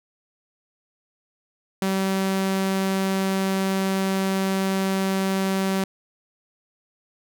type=tone; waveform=sawtooth; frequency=192.1 Hz; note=G3; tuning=35 cents flat; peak=-17 dBFS; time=1.82-5.84 s; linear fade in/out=2 ms; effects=none